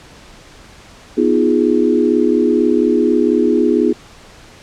sine chord, F half-diminished seventh, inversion second, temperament equal, 246.9 / 311.1 / 349.2 / 415.3 Hz, Cb4 / Eb4 / F4 / Ab4, 0 / 0 / 0 / 0 cents, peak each -16 dBFS, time 1.17-3.93 s, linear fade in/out 10 ms, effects pink hiss -41 dBFS RMS until 4.62 s + low-pass 7000 Hz 12 dB/octave

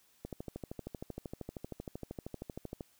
click train, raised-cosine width 2 ms, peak -27 dBFS, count 34, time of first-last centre 0.25-2.808 s, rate 12.9 Hz, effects white hiss -68 dBFS RMS until 2.99 s

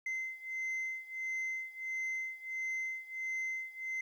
sine beating tone pair, 2066 / 2067.5 Hz, C7 / C7, -22 / -21 cents, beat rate 1.5 Hz, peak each -36 / -38 dBFS, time 0.06-4.01 s, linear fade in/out 5 ms, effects tanh soft clip ceiling -33 dBFS + 11-bit

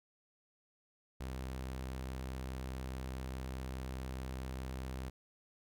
sawtooth tone, 64.8 Hz, C2, 16 cents flat, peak -36 dBFS, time 1.2-5.1 s, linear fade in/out 10 ms, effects none

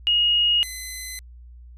sine / 10% pulse tone pair in turn, 2874 / 2032 Hz, F7 / B6, +49 / +49 cents, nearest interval tritone, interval 600 cents, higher first, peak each -16 / -23 dBFS, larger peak first, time 0.07-0.63 / 0.63-1.19 s, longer neither, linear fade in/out 0 ms, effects added 60 Hz sine -41 dBFS peak until 1.77 s + resampled to 32000 Hz

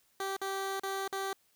15% pulse tone with dropouts, 388.9 Hz, G4, 14 cents flat, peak -27 dBFS, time 0.2-1.33 s, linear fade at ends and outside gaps 2 ms, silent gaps 0.366-0.415 / 0.797-0.834 / 1.078-1.126 s, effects white hiss -70 dBFS RMS until 1.55 s

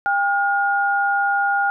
sine tone pair together, 800.8 / 1426 Hz, G5 / F6, +37 / +36 cents, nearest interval minor seventh, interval 999 cents, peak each -19 dBFS, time 0.06-1.7 s, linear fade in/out 0 ms, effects none

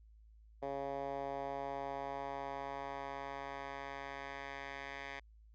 10% pulse tone with band-pass filter sweep, 138.59 Hz, C#3, in tune, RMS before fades -43 dBFS, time 0.62-5.2 s, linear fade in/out 10 ms, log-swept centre 600 to 1900 Hz, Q 1.6, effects added 54 Hz sine -58 dBFS peak until 5.54 s + resampled to 16000 Hz

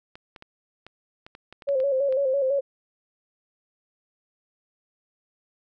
clicks, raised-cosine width 0.3 ms, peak -27 dBFS, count 11, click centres 0.155 / 0.362 / 0.424 / 0.866 / 1.265 / 1.351 / 1.526 / 1.622 / 1.689 / 1.802 / 2.125 s
sine tone with vibrato, 541 Hz, C#5, 42 cents flat, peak -20 dBFS, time 1.67-2.61 s, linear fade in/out 20 ms, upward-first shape square, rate 6 Hz, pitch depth 60 cents each way
effects none

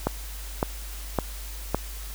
click train, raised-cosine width 1 ms, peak -8 dBFS, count 4, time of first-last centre 0.07-1.746 s, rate 1.79 Hz, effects added 50 Hz sine -35 dBFS peak until 2.14 s + white hiss -42 dBFS RMS until 2.14 s

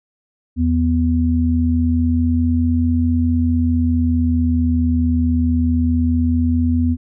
sine tone pair together, 82.41 / 247 Hz, E2 / B3, 0 / 0 cents, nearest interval octave + perfect fifth, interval 1900 cents, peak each -16 dBFS, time 0.56-6.97 s, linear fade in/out 50 ms, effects none

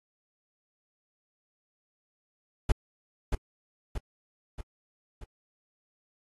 brown noise with echo, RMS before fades -21 dBFS, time 2.69-2.72 s, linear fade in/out 5 ms, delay 630 ms, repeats 4, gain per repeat -5 dB, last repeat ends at 5.24 s, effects AAC 32 kbps

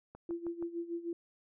click train, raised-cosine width 1 ms, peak -35 dBFS, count 4, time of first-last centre 0.15-0.625 s, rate 6.31 Hz
sine tone with tremolo, 340 Hz, F4, 46 cents flat, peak -33 dBFS, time 0.29-1.13 s, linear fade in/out 2 ms, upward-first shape sine, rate 6.5 Hz, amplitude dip 80%
effects none

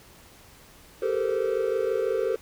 triangle tone cluster, 389.1 / 436 / 461.6 / 516 Hz, G4 / A4 / A#4 / C5, -13 / -16 / -17 / -24 cents, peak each -27 dBFS, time 1.02-2.36 s, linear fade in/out 5 ms, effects pink hiss -52 dBFS RMS until 2.41 s

